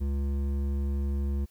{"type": "tone with hard clipping", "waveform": "sine", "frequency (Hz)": 69.7, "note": "C#2", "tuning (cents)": 10, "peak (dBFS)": -28, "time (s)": [0, 1.46], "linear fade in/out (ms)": 20, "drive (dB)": 10, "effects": ["white hiss -66 dBFS RMS until 1.5 s"]}